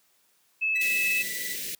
sine tone, 2605 Hz, E7, 21 cents flat, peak -23 dBFS, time 0.61-1.23 s, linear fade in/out 20 ms
40% pulse tone with tremolo, 1975.5 Hz, B6, in tune, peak -31 dBFS, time 0.75-1.56 s, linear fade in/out 10 ms, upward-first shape sine, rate 20 Hz, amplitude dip 70%
white band-stop noise, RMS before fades -34 dBFS, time 0.81-1.75 s, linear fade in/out 2 ms, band 560 to 1800 Hz, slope 48 dB/octave
effects white hiss -66 dBFS RMS until 1.79 s + high-pass 150 Hz 12 dB/octave

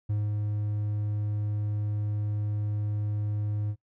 triangle tone with ADSR envelope, 104.6 Hz, G#2, 13 cents sharp, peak -23 dBFS, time 0.09-3.76 s, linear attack 11 ms, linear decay 200 ms, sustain -2 dB, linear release 62 ms, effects noise-tail reverb RT60 0.1 s tail -21 dB re dry

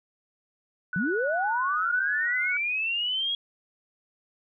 sine tone with vibrato, 1474 Hz, F#6, 7 cents flat, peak -28 dBFS, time 0.93-2.57 s, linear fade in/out 2 ms, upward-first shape sine, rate 7.9 Hz, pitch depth 23 cents each way
sine linear sweep, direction up, 158.4 to 3322 Hz, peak -25 dBFS, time 0.96-3.35 s, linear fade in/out 2 ms
effects none

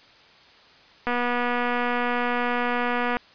click train, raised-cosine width 0.5 ms, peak -11 dBFS, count 511, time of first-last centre 1.07-3.169 s, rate 243 Hz, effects white hiss -52 dBFS RMS until 3.34 s + resampled to 11025 Hz

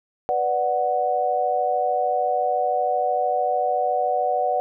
sine chord, B minor, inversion none, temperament equal, 493.9 / 587.3 / 740 Hz, B4 / D5 / F#5, 0 / 0 / 0 cents, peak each -26 / -25 / -21 dBFS, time 0.29-4.6 s, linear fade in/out 0 ms, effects none

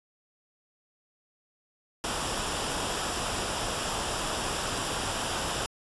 pink noise with comb filter, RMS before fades -31 dBFS, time 2.04-5.66 s, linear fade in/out 0 ms, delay 0.47 ms, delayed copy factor -0.5, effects resampled to 24000 Hz

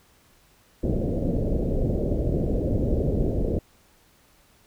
pink low-pass noise, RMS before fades -24 dBFS, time 0.83-3.59 s, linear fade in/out 5 ms, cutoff 590 Hz, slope 48 dB/octave, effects pink hiss -59 dBFS RMS until 4.66 s

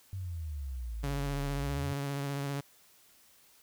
sine exponential two-way sweep, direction down then up, 98 to 38.89 to 98 Hz, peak -35 dBFS, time 0.13-1.93 s, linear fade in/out 0 ms, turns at 1.48 s
sawtooth tone with vibrato, 140.5 Hz, C#3, 24 cents sharp, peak -29 dBFS, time 1.03-2.61 s, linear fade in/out 10 ms, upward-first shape triangle, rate 15 Hz, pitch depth 30 cents each way
effects white hiss -62 dBFS RMS until 3.62 s

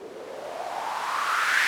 violet noise with low-pass filter sweep, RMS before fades -28 dBFS, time 0-1.67 s, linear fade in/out 0 ms, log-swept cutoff 380 to 1800 Hz, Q 4.5, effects none

